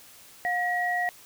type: tone pair together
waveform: sine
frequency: 715.1 / 1909 Hz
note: F5 / A#6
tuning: +41 / +41 cents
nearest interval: octave + perfect fourth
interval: 1700 cents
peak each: -27 dBFS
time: 0.45-1.09 s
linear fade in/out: 0 ms
effects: white hiss -51 dBFS RMS until 1.25 s